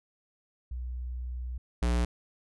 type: tone pair in turn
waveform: sine / square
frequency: 61.74 / 59.67 Hz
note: B1 / A#1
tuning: 0 / +41 cents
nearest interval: minor second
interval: 59 cents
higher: first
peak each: -33 / -25 dBFS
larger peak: second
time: 0.71-1.58 / 1.82-2.05 s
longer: first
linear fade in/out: 5 ms
effects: resampled to 24000 Hz